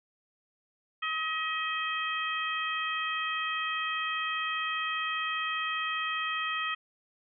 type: harmonic tone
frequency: 635 Hz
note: D#5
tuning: 35 cents sharp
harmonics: 2 / 3 / 4 / 5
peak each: -33 / -35 / -36 / -37 dBFS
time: 1.02-6.75 s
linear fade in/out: 10 ms
effects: none